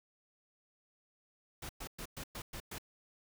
pink noise bursts, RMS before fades -44 dBFS, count 7, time 1.62-2.784 s, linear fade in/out 5 ms, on 72 ms, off 110 ms, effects none

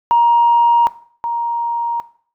sine tone pair in turn, 942 / 938.3 Hz, A#5 / A#5, +18 / +11 cents, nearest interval unison, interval 7 cents, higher first, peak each -7 / -17 dBFS, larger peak first, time 0.11-0.87 / 1.24-2 s, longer neither, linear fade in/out 0 ms, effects noise-tail reverb RT60 0.5 s tail -17 dB re dry + tanh soft clip ceiling -4 dBFS

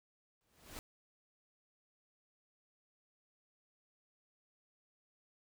pink noise with exponential growth, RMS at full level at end -45 dBFS, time 0.41-0.79 s, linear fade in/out 0 ms, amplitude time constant 81 ms, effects none

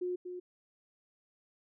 sine tone with echo, 360 Hz, F#4, 47 cents flat, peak -32 dBFS, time 0.01-0.16 s, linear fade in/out 10 ms, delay 240 ms, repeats 1, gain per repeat -7 dB, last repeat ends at 0.4 s, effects none

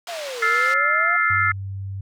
white band-pass noise, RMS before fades -35 dBFS, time 0.07-0.74 s, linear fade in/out 2 ms, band 740 to 4200 Hz, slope 12 dB/octave
sine exponential two-way sweep, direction down then up, 715 to 444.5 to 715 Hz, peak -29 dBFS, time 0.08-1.17 s, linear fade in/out 10 ms, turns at 0.44 s
sine chord, F major seventh, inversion third, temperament just, 1309.6 / 1396.9 / 1746.1 / 2095 Hz, E6 / F6 / A6 / C7, -12 / 0 / -14 / +2 cents, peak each -22 / -22 / -23 / -21 dBFS, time 0.42-1.52 s, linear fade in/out 5 ms
sine tone, 97.3 Hz, G2, 12 cents flat, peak -27 dBFS, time 1.3-2.01 s, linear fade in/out 5 ms
effects none

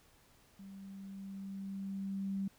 sine tone with level ramp, 195.1 Hz, G3, 8 cents flat, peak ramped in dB -48 to -33 dBFS, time 0.59-2.48 s, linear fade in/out 5 ms, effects pink hiss -66 dBFS RMS until 2.58 s

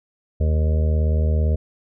harmonic tone, 77.78 Hz, D#2, in tune, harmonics 1 / 2 / 3 / 5 / 6 / 7 / 8, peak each -16 / -28 / -32 / -35 / -33 / -36 / -35 dBFS, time 0.4-1.56 s, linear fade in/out 10 ms, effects none

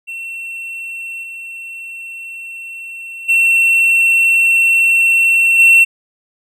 triangle tone with level steps, 2709 Hz, E7, 47 cents sharp, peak -22 / -25 / -7 / -3 dBFS, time 0.07-5.85 s, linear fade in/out 20 ms, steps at 1.22 / 3.28 / 5.58 s, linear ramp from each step 20 ms, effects none

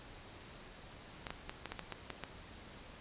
clicks, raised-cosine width 0.3 ms, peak -24 dBFS, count 9, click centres 1.268 / 1.305 / 1.495 / 1.657 / 1.72 / 1.793 / 1.923 / 2.103 / 2.237 s, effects pink hiss -53 dBFS RMS until 3 s + resampled to 8000 Hz

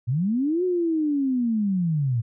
sine linear two-way sweep, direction up then down, 110 to 370 to 110 Hz, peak -20 dBFS, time 0.07-2.22 s, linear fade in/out 20 ms, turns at 0.64 s, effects none

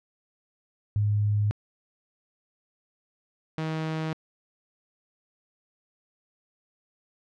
sine / sawtooth tone pair in turn, 104.1 / 158.49 Hz, G#2 / D#3, +5 / +32 cents, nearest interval perfect fifth, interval 727 cents, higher second, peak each -21 / -24 dBFS, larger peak first, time 0.96-1.51 / 3.58-4.13 s, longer neither, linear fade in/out 0 ms, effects low-pass 4000 Hz 12 dB/octave

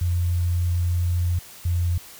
sine tone pair in turn, 87.31 / 86.99 Hz, F2 / F2, 0 / -6 cents, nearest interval unison, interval 6 cents, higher first, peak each -19 dBFS, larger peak neither, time 0.01-1.39 / 1.65-1.98 s, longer first, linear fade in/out 5 ms, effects white hiss -44 dBFS RMS until 2.19 s

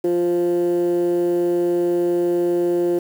15% pulse tone with band-pass filter, 174.5 Hz, F3, 1 cent flat, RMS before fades -19 dBFS, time 0.04-2.99 s, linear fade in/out 5 ms, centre 390 Hz, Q 7.6, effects 7-bit

